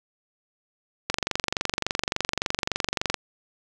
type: click train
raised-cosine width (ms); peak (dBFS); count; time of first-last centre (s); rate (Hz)
0.2; -6; 49; 1.1-3.143; 23.5
effects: none